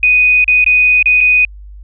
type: tone with dropouts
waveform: sine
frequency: 2489 Hz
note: D#7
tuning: in tune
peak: -6 dBFS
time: 0.03-1.45 s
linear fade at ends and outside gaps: 2 ms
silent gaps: 0.443-0.479 / 0.643-0.663 / 1.027-1.058 / 1.206-1.21 s
effects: added 50 Hz sine -30 dBFS peak until 1.83 s